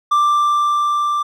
triangle tone with level ramp, 1179 Hz, D6, 6 cents sharp, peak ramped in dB -9 to -14 dBFS, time 0.11-1.23 s, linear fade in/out 10 ms, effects none

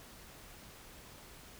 silence, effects pink hiss -54 dBFS RMS until 1.59 s

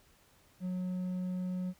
sine tone with hard clipping, 182.6 Hz, F#3, 23 cents flat, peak -34 dBFS, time 0.6-1.74 s, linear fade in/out 50 ms, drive 3 dB, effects pink hiss -65 dBFS RMS until 1.79 s

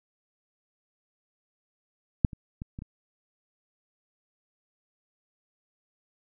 clicks, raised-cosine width 5 ms, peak -6 / -27 / -23 / -25 / -27 dBFS, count 5, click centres 2.248 / 2.332 / 2.619 / 2.789 / 2.821 s, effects none

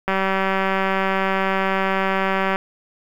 click train, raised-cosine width 0.5 ms, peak -6 dBFS, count 477, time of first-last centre 0.08-2.559 s, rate 192 Hz, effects 7-bit

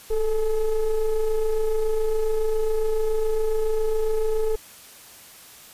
triangle ring-modulated tone, 212.4 Hz, G#3, 39 cents sharp, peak -14 dBFS, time 0.1-4.56 s, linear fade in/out 10 ms, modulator 226 Hz, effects white hiss -46 dBFS RMS until 5.73 s + resampled to 32000 Hz

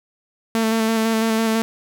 sawtooth tone with vibrato, 223.5 Hz, A3, 27 cents sharp, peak -13 dBFS, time 0.55-1.62 s, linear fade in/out 0 ms, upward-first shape square, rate 6 Hz, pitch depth 17 cents each way, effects none

